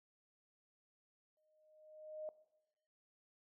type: tone with exponential growth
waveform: sine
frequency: 618 Hz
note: D#5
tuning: 12 cents flat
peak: -40 dBFS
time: 1.37-2.29 s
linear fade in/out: 1 ms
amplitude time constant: 200 ms
effects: noise-tail reverb RT60 1.0 s tail -19 dB re dry